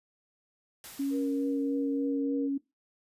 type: noise with exponential decay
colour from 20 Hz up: white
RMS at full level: -44 dBFS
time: 0.84-2.22 s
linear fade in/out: 1 ms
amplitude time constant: 300 ms
type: tone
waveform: sine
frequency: 277.2 Hz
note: C#4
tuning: in tune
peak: -27 dBFS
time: 0.99-2.58 s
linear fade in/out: 10 ms
type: tone with vibrato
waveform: sine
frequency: 470.9 Hz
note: A#4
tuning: 18 cents sharp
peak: -34 dBFS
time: 1.1-2.5 s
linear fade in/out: 50 ms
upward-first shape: triangle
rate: 3.4 Hz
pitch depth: 27 cents each way
effects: noise-tail reverb RT60 0.2 s tail -18 dB re dry + resampled to 32000 Hz